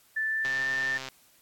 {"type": "tone with pitch glide", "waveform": "sine", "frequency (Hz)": [1760, 1789.7], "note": ["A6", "A6"], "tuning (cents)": [0, 29], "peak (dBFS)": -26, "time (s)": [0.16, 0.98], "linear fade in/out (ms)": 10, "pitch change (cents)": 29, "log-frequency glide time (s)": [0.27, 0.67]}
{"type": "click train", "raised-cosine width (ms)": 0.2, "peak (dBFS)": -20, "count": 85, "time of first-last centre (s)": [0.45, 1.086], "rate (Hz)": 132}
{"effects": ["white hiss -61 dBFS RMS until 1.41 s", "AAC 64 kbps"]}